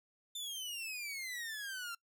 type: exponential sweep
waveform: sawtooth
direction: down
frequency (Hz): 3583 to 1360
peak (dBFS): -37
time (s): 0.35-1.95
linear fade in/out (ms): 5
effects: noise-tail reverb RT60 0.1 s tail -22 dB re dry